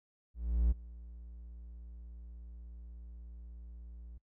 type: tone with ADSR envelope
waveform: triangle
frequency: 58.27 Hz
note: A#1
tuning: in tune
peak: -22 dBFS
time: 0.34-4.18 s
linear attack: 370 ms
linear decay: 19 ms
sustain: -22 dB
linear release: 5 ms
effects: noise-tail reverb RT60 0.1 s tail -25 dB re dry